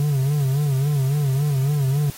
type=tone with vibrato; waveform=triangle; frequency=140 Hz; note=C#3; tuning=18 cents sharp; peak=-15 dBFS; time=0-2.1 s; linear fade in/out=2 ms; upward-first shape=sine; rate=3.6 Hz; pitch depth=110 cents each way; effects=white hiss -40 dBFS RMS until 2.17 s + AAC 48 kbps